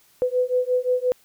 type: beating tone pair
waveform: sine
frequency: 498.4 / 504.1 Hz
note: B4 / B4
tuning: +16 / +35 cents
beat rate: 5.7 Hz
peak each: -22 dBFS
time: 0.22-1.12 s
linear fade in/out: 0 ms
effects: white hiss -58 dBFS RMS until 1.24 s